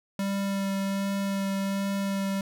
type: tone with vibrato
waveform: square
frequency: 196.5 Hz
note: G3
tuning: 4 cents sharp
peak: -27 dBFS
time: 0.19-2.41 s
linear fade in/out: 2 ms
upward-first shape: sine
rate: 1.3 Hz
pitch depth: 10 cents each way
effects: none